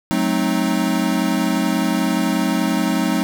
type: chord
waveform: square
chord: F# diminished seventh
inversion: none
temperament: equal with one note detuned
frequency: 185 / 216.5 / 261.6 / 311.1 Hz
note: F#3 / A3 / C4 / Eb4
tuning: 0 / -28 / 0 / 0 cents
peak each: -23 dBFS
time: 0.11-3.23 s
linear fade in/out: 0 ms
effects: none